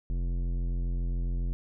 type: tone with tanh clipping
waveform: sine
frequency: 43.65 Hz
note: F1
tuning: in tune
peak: -29 dBFS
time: 0.1-1.53 s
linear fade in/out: 0 ms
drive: 14 dB
effects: none